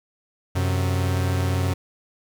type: tone pair together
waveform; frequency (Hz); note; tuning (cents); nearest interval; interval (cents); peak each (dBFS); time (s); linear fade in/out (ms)
45% pulse; 92.4 / 131; F#2 / C3; -2 / +2; tritone; 604; -21 / -27; 0.55-1.74; 10
effects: 9-bit